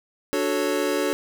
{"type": "chord", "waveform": "square", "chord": "D major seventh", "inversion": "none", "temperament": "equal", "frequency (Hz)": [293.7, 370, 440, 554.4], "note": ["D4", "F#4", "A4", "C#5"], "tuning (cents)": [0, 0, 0, 0], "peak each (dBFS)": -28, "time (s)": [0.33, 1.13], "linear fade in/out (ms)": 0, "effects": []}